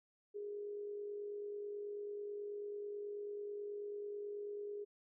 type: tone with amplitude modulation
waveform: sine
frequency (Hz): 411.6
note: G#4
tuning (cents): -16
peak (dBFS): -40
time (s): 0.34-4.85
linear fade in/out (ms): 20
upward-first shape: sine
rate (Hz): 49.2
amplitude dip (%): 35
effects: none